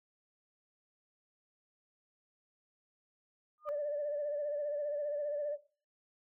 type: tone with exponential growth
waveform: sine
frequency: 1217 Hz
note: D#6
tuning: 39 cents flat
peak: -36 dBFS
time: 3.58-3.69 s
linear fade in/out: 0 ms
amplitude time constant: 22 ms
type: tone with vibrato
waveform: sine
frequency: 586 Hz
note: D5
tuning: 4 cents flat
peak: -32 dBFS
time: 3.65-5.58 s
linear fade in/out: 50 ms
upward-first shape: sine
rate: 15 Hz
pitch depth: 45 cents each way
effects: noise-tail reverb RT60 0.4 s tail -18 dB re dry + tanh soft clip ceiling -28 dBFS